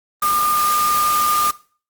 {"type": "tone in noise", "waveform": "sine", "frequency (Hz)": 1209, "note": "D6", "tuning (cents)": 50, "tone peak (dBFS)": -15, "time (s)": [0.22, 1.51], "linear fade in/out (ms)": 5, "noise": "white", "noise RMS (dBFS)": -24, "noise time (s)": [0.22, 1.51], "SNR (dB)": 6, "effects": ["noise-tail reverb RT60 0.4 s tail -19 dB re dry", "Opus 24 kbps"]}